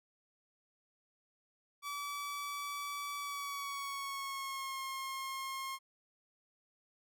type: tone with pitch glide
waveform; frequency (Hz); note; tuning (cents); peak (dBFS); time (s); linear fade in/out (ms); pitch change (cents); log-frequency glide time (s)
sawtooth; 1149 to 1072.1; D6 to C6; -38 to +42; -35; 1.82-5.79; 50; -120; 3.17-4.8
effects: none